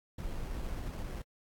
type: noise with sample-and-hold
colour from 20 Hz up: brown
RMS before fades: -38 dBFS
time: 0.18-1.22 s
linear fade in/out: 5 ms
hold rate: 3675 Hz
effects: AAC 64 kbps